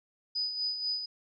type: tone with tremolo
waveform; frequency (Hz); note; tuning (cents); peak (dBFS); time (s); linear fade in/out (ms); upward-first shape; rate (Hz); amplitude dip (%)
sine; 4978; D#8; 0; -28; 0.35-1.06; 10; sine; 4.1; 55
effects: none